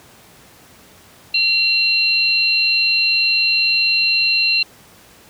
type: tone pair together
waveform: sine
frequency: 2741 / 4119 Hz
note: F7 / C8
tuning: -33 / -28 cents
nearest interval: perfect fifth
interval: 705 cents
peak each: -16 dBFS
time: 1.34-4.63 s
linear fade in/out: 5 ms
effects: pink hiss -46 dBFS RMS until 5.29 s + high-pass 80 Hz 12 dB/octave